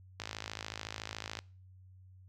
click train, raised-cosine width 0.2 ms, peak -21 dBFS, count 65, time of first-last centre 0.2-1.39 s, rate 53.8 Hz, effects noise-tail reverb RT60 0.4 s tail -24 dB re dry + added 93 Hz sine -54 dBFS peak until 2.28 s

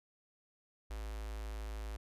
square tone with notch filter, 53.7 Hz, A1, 41 cents flat, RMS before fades -42 dBFS, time 0.9-1.97 s, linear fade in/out 10 ms, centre 180 Hz, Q 0.69, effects resampled to 32000 Hz

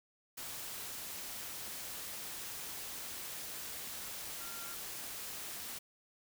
sine tone in noise, 1383 Hz, F6, 17 cents flat, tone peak -51 dBFS, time 4.4-4.75 s, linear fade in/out 10 ms, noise white, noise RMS -44 dBFS, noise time 0.37-5.79 s, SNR -10 dB, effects none

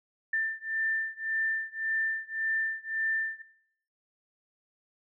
sine beating tone pair, 1783 / 1784.8 Hz, A6 / A6, +22 / +24 cents, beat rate 1.8 Hz, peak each -31 dBFS, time 0.33-3.42 s, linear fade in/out 5 ms, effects noise-tail reverb RT60 0.9 s tail -26 dB re dry

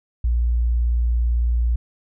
sine tone, 59 Hz, A#1, 22 cents sharp, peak -16 dBFS, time 0.24-1.76 s, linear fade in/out 5 ms, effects none

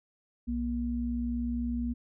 sine tone pair together, 62.3 / 238.2 Hz, B1 / A#3, +16 / +38 cents, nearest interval octave + major seventh, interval 2322 cents, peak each -34 / -30 dBFS, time 0.47-1.94 s, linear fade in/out 20 ms, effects none

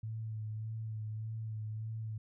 sine tone with vibrato, 109.6 Hz, A2, 6 cents flat, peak -37 dBFS, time 0.03-2.18 s, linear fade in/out 5 ms, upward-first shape sine, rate 1.7 Hz, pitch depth 28 cents each way, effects none

